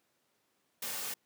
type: noise with comb filter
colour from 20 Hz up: white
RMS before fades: -38 dBFS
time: 0.82-1.14 s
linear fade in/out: 5 ms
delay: 3 ms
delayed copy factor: -0.5
effects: pink hiss -75 dBFS RMS until 1.25 s + high-pass 200 Hz 12 dB/octave